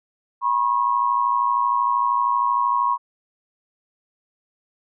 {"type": "tone pair together", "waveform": "sine", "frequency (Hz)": [972, 1084.9], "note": ["B5", "C#6"], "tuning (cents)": [-28, -38], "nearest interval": "major second", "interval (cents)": 190, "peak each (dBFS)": -20, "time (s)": [0.41, 2.98], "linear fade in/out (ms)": 50, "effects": []}